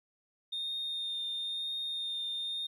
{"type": "tone with vibrato", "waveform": "sine", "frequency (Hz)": 3656, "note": "A#7", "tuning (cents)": -34, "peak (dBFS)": -32, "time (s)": [0.52, 2.67], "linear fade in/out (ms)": 10, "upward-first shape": "triangle", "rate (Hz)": 1, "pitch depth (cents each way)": 16, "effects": ["tanh soft clip ceiling -31 dBFS", "12-bit"]}